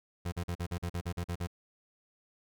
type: tone bursts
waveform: 30% pulse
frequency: 87.31 Hz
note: F2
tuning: in tune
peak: -30 dBFS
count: 11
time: 0.25-1.472 s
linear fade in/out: 10 ms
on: 72 ms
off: 43 ms
effects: none